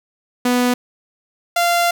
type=tone pair in turn; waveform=sawtooth; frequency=246.9 / 691.9 Hz; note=B3 / F5; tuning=0 / -16 cents; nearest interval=octave + tritone; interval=1784 cents; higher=second; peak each=-10 dBFS; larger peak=neither; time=0.45-0.74 / 1.56-1.91 s; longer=second; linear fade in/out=5 ms; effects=none